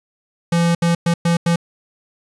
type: tone bursts at uneven times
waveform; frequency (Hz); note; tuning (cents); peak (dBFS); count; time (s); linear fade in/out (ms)
square; 170; F3; -46; -14; 5; 0.52-0.75 / 0.82-0.95 / 1.06-1.14 / 1.25-1.37 / 1.46-1.56; 5
effects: resampled to 24000 Hz + 8-bit